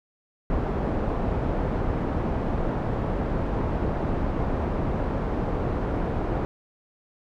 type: low-pass noise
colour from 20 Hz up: pink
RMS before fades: -26 dBFS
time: 0.5-6.45 s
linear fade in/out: 0 ms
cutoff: 830 Hz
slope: 12 dB/octave
effects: none